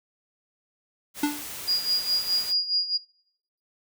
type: noise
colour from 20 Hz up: white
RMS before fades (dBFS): -37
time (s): 1.14-2.54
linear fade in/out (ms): 50
type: tone with exponential decay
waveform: square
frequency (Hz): 293.7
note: D4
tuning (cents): 0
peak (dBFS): -19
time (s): 1.23-1.48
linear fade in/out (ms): 5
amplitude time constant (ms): 53
type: tone with tremolo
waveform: sine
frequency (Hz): 4858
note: D#8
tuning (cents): -42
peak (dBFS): -20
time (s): 1.67-2.98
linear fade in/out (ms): 20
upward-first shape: sine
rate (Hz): 4.8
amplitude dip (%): 80
effects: noise-tail reverb RT60 0.7 s tail -23 dB re dry